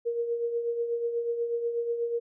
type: tone with tremolo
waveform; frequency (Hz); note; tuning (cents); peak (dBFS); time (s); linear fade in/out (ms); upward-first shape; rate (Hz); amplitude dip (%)
sine; 469.6; A#4; +13; -24; 0.05-2.2; 20; triangle; 8.2; 60
effects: none